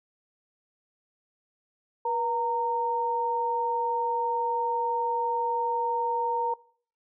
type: tone pair together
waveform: sine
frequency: 482.1 / 923 Hz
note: B4 / A#5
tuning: -42 / -17 cents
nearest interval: major seventh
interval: 1125 cents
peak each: -31 / -26 dBFS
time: 2.05-6.54 s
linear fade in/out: 5 ms
effects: noise-tail reverb RT60 0.5 s tail -22 dB re dry